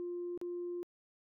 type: tone with dropouts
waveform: sine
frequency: 351 Hz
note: F4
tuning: 9 cents sharp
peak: -36 dBFS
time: 0-0.83 s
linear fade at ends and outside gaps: 0 ms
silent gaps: 0.376-0.414 s
effects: tanh soft clip ceiling -33 dBFS